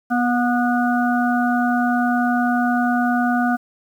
harmonic tone with a mistuned harmonic, 244.5 Hz, B3, 17 cents flat, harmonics 1 / 3 / 5 / 6, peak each -18 / -21 / -29 / -24 dBFS, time 0.1-3.57 s, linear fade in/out 20 ms, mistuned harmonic 3, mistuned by -24 cents, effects 8-bit

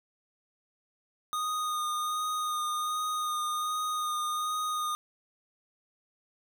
square tone with vibrato, 1232 Hz, D#6, 17 cents flat, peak -30 dBFS, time 1.33-4.95 s, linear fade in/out 0 ms, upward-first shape sine, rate 1.3 Hz, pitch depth 16 cents each way, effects none

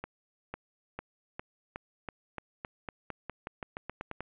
accelerating click train, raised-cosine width 0.5 ms, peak -22 dBFS, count 18, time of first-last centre 0.04-4.206 s, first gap 500 ms, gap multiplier 0.9, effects resampled to 8000 Hz + 10-bit

